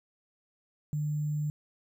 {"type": "tone with sample-and-hold", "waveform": "sine", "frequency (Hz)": 150, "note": "D3", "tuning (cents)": 37, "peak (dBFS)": -28, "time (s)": [0.93, 1.5], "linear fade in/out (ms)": 0, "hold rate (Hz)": 7350, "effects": []}